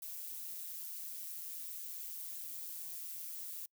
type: noise with amplitude modulation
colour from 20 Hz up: violet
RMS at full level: -42 dBFS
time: 0.02-3.66 s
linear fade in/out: 5 ms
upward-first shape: sine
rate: 168 Hz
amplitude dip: 60%
effects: noise-tail reverb RT60 0.1 s tail -26 dB re dry